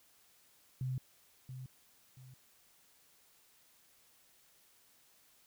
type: tone with echo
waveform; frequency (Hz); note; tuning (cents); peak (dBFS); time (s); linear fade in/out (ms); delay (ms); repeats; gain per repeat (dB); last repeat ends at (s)
sine; 129.2; C3; -21; -34; 0.81-0.98; 2; 680; 2; -9; 2.34
effects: white hiss -67 dBFS RMS until 5.46 s